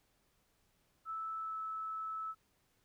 sine tone with pitch glide, 1313 to 1305.4 Hz, E6 to E6, -7 to -17 cents, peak -38 dBFS, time 1.05-2.35 s, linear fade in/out 50 ms, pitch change -10 cents, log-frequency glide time 1.39-1.56 s, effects pink hiss -75 dBFS RMS until 2.84 s

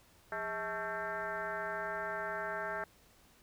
sine tone with frequency modulation, 1108.7 Hz, C#6, in tune, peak -35 dBFS, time 0.32-2.84 s, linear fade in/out 2 ms, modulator 233 Hz, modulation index 2.9, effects pink hiss -64 dBFS RMS until 3.42 s

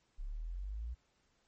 sine exponential sweep, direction up, 32.93 to 61.74 Hz, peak -38 dBFS, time 0.18-0.95 s, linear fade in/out 20 ms, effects pink hiss -75 dBFS RMS until 1.47 s + MP3 32 kbps

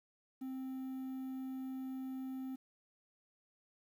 triangle tone with quantisation, 262.1 Hz, C4, 3 cents sharp, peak -38 dBFS, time 0.41-2.56 s, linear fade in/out 10 ms, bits 11, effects none

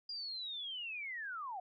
sine linear sweep, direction down, 4866 to 698.5 Hz, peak -40 dBFS, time 0.09-1.6 s, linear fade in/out 5 ms, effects none

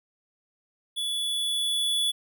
square tone with level ramp, 3428 Hz, A7, 46 cents flat, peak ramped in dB -28 to -23 dBFS, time 0.96-2.12 s, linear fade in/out 20 ms, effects none

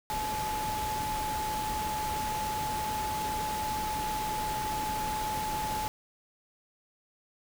sine tone in noise, 858 Hz, A5, 44 cents flat, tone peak -31 dBFS, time 0.1-5.88 s, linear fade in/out 0 ms, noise pink, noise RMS -37 dBFS, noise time 0.1-5.88 s, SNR +3 dB, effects none

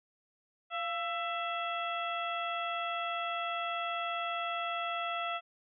harmonic tone with a mistuned harmonic, 665 Hz, E5, 15 cents sharp, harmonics 1 / 2 / 3 / 4 / 5, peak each -37 / -36 / -44 / -41 / -43 dBFS, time 0.7-5.41 s, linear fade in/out 50 ms, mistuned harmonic 1, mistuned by +62 cents, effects none

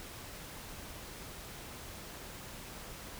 silence, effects pink hiss -47 dBFS RMS until 3.19 s

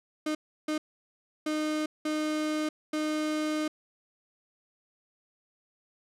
35% pulse tone bursts at uneven times, 307 Hz, D#4, 23 cents flat, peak -26 dBFS, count 5, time 0.26-0.35 / 0.68-0.78 / 1.46-1.86 / 2.05-2.69 / 2.93-3.68 s, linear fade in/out 5 ms, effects low-pass 9000 Hz 12 dB/octave

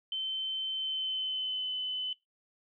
sine tone with pitch glide, 3083 to 3023 Hz, G7 to F#7, -29 to +36 cents, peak -31 dBFS, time 0.12-2.13 s, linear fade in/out 2 ms, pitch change -35 cents, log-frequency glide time 0.74-1.74 s, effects noise-tail reverb RT60 0.2 s tail -20 dB re dry

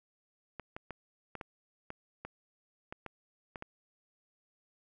clicks, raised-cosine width 0.5 ms, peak -26 dBFS, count 11, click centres 0.597 / 0.765 / 0.907 / 1.353 / 1.412 / 1.904 / 2.25 / 2.925 / 3.063 / 3.558 / 3.624 s, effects none

